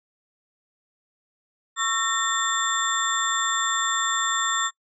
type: tone cluster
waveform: sine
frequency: 1106 / 1336 / 1833 / 3538 / 7390 Hz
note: C#6 / E6 / A#6 / A7 / A#8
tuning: -4 / +23 / -30 / +9 / -16 cents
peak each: -28 dBFS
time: 1.76-4.71 s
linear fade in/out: 50 ms
effects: noise-tail reverb RT60 0.1 s tail -24 dB re dry